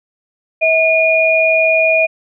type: tone pair together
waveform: sine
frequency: 645.7 / 2438 Hz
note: E5 / D#7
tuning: -36 / -36 cents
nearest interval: octave + major seventh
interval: 2300 cents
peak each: -12 dBFS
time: 0.61-2.07 s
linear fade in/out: 20 ms
effects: none